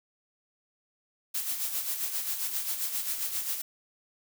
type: noise with tremolo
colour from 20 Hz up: blue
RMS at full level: -30 dBFS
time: 1.34-3.62 s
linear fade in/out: 10 ms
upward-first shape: sine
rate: 7.5 Hz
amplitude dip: 55%
effects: none